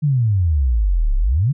sine exponential two-way sweep, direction down then up, 155.56 to 32.7 to 155.56 Hz, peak -13 dBFS, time 0.02-1.53 s, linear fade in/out 20 ms, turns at 1.16 s, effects none

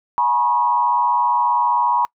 sine tone with frequency modulation, 967 Hz, B5, 37 cents flat, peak -14 dBFS, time 0.18-2.05 s, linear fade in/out 0 ms, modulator 115 Hz, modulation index 0.83, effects noise-tail reverb RT60 0.1 s tail -26 dB re dry

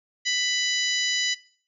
harmonic tone, 992 Hz, B5, 7 cents sharp, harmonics 2 / 3 / 4 / 5 / 6 / 7, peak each -27 / -29 / -30 / -31 / -32 / -32 dBFS, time 0.25-1.35 s, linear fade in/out 20 ms, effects noise-tail reverb RT60 0.5 s tail -20 dB re dry

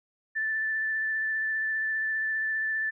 sine tone with vibrato, 1760 Hz, A6, in tune, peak -26 dBFS, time 0.35-2.91 s, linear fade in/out 20 ms, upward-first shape sine, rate 15 Hz, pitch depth 12 cents each way, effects none

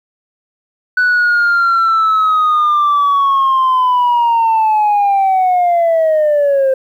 sine linear sweep, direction down, 1493 to 523.3 Hz, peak -7 dBFS, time 0.97-6.74 s, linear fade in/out 5 ms, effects tanh soft clip ceiling -7 dBFS + 8-bit

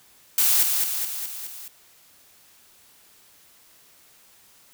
blue noise with echo, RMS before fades -19 dBFS, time 0.38-0.63 s, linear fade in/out 2 ms, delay 210 ms, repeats 5, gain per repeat -4 dB, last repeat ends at 1.68 s, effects white hiss -55 dBFS RMS until 4.73 s

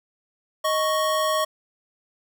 square tone pair together, 623.1 / 1108.7 Hz, D#5 / C#6, +2 / 0 cents, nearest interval minor seventh, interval 998 cents, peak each -24 / -24 dBFS, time 0.64-1.45 s, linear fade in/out 10 ms, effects none

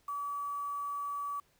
sine tone with quantisation, 1145 Hz, D6, 44 cents flat, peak -34 dBFS, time 0.08-1.4 s, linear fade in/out 5 ms, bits 9, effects pink hiss -70 dBFS RMS until 1.59 s

